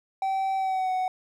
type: tone with pitch glide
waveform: triangle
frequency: 771 to 743.9 Hz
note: G5 to F#5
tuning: -29 to +9 cents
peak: -22 dBFS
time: 0.22-1.08 s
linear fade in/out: 2 ms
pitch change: -62 cents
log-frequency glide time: 0.56-0.92 s
effects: none